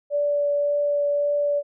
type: tone with vibrato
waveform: sine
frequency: 579 Hz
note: D5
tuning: 25 cents flat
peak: -19 dBFS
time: 0.1-1.63 s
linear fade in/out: 50 ms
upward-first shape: triangle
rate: 1.8 Hz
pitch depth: 8 cents each way
effects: none